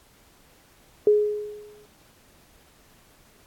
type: tone with exponential decay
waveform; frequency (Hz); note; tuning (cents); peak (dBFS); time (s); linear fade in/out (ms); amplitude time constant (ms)
sine; 419; G#4; +15; -12; 1.07-1.86; 2; 170
effects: pink hiss -57 dBFS RMS until 3.46 s + AAC 64 kbps